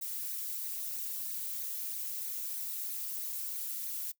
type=noise with flanger; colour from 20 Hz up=violet; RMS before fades=-38 dBFS; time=0.01-4.12 s; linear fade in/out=10 ms; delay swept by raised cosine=0.47 to 3.47 ms; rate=3.1 Hz; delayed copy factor=+0.7; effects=noise-tail reverb RT60 0.1 s tail -20 dB re dry